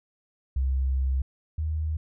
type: tone pair in turn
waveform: sine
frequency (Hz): 66 / 77.94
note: C2 / D#2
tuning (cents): +16 / +4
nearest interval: minor third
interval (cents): 288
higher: second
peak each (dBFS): -22 / -25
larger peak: first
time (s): 0.56-1.22 / 1.58-1.97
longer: first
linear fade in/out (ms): 5
effects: none